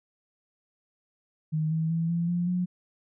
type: tone with pitch steps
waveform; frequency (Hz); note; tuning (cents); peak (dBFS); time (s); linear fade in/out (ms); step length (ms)
sine; 156 / 160.48 / 165.09 / 169.82 / 174.7 / 179.72; D#3 / E3 / E3 / F3 / F3 / F3; +5 / -46 / +3 / -48 / +1 / +50; -24; 1.52-2.66; 20; 190
effects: none